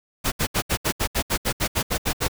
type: noise bursts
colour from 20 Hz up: pink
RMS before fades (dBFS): -22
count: 14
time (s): 0.24-2.283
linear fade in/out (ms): 20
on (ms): 80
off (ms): 71
effects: none